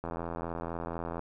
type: click train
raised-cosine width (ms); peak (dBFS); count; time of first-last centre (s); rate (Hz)
1; -22; 98; 0.04-1.193; 84.1
effects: none